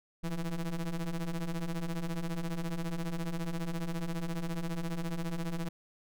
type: ring-modulated tone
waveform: square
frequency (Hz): 82.41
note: E2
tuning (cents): 0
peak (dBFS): -30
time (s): 0.23-5.69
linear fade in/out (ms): 10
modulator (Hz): 89.7
effects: none